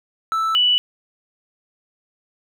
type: tone pair in turn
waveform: triangle / sine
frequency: 1318.5 / 2960 Hz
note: E6 / F#7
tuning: 0 / 0 cents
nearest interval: octave + major second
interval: 1400 cents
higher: second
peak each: -16 / -13 dBFS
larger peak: second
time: 0.32-0.55 / 0.55-0.78 s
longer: neither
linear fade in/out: 0 ms
effects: none